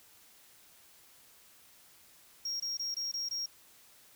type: tone bursts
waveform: triangle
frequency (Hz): 5588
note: F8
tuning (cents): 0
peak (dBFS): -32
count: 6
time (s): 2.45-3.46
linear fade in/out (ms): 5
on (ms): 150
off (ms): 22
effects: white hiss -60 dBFS RMS until 4.15 s